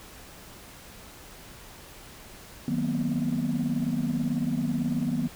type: chord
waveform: sine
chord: B major seventh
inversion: first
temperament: equal with one note detuned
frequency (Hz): 155.56 / 185 / 233.1 / 251.4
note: D#3 / F#3 / A#3 / B3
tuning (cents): 0 / 0 / 0 / +31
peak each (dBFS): -30 / -32 / -28 / -28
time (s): 2.68-5.28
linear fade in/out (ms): 2
effects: tanh soft clip ceiling -19 dBFS + pink hiss -47 dBFS RMS until 5.35 s